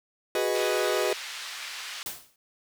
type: chord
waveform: 40% pulse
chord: G# minor seventh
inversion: third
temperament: equal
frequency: 370 / 415.3 / 493.9 / 622.3 Hz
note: F#4 / G#4 / B4 / D#5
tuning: 0 / 0 / 0 / 0 cents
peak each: -29 dBFS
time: 0.35-1.13 s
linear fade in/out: 2 ms
type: band-pass noise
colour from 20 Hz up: white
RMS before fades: -38 dBFS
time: 0.55-2.03 s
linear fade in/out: 0 ms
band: 1300 to 4200 Hz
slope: 12 dB/octave
type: noise with exponential decay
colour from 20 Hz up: white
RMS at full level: -31 dBFS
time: 2.06-2.36 s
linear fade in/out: 2 ms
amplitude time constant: 65 ms
effects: none